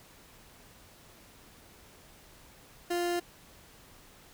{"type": "tone", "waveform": "30% pulse", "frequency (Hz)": 349.2, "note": "F4", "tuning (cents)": 0, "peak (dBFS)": -26, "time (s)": [2.9, 3.2], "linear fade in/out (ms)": 10, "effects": ["pink hiss -56 dBFS RMS until 4.33 s"]}